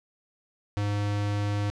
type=tone; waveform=square; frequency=102.7 Hz; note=G#2; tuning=19 cents flat; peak=-26 dBFS; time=0.77-1.7 s; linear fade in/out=0 ms; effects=low-pass 6000 Hz 12 dB/octave